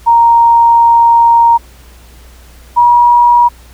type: tone pair in turn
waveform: sine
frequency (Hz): 932.3 / 959.1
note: A#5 / A#5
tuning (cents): 0 / +49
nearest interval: unison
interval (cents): 49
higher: second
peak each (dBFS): -3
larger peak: neither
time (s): 0.06-1.58 / 2.76-3.49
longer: first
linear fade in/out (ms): 20
effects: added 60 Hz sine -36 dBFS peak until 3.73 s + pink hiss -42 dBFS RMS until 3.73 s